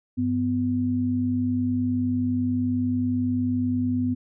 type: tone pair together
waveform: sine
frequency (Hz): 99.5 / 250.7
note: G2 / B3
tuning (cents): +26 / +26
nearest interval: octave + major third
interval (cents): 1600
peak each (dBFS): -28 / -22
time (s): 0.17-4.15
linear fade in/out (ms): 20
effects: none